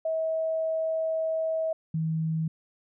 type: tone pair in turn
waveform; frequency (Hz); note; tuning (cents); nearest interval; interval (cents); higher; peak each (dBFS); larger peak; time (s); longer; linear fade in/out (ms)
sine; 643 / 160.19; E5 / E3; -43 / -49; 2 octaves; 2406; first; -25; neither; 0.05-1.73 / 1.94-2.48; first; 5
effects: none